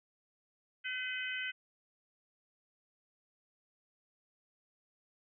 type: harmonic tone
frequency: 508 Hz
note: B4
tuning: 49 cents sharp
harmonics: 3 / 4 / 5 / 6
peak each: -40 / -41 / -42 / -43 dBFS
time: 0.84-1.52 s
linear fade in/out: 20 ms
effects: none